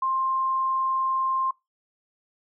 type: tone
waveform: sine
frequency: 1055 Hz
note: C6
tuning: 14 cents sharp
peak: -22 dBFS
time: 0.02-1.51 s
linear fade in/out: 5 ms
effects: noise-tail reverb RT60 0.2 s tail -22 dB re dry